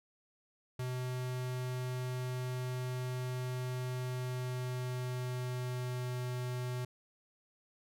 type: tone with pitch glide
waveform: square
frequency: 126.5 to 124.97 Hz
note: B2 to B2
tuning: +42 to +21 cents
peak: -36 dBFS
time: 0.79-6.85 s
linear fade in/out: 5 ms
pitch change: -21 cents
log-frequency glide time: 4.02-6.23 s
effects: none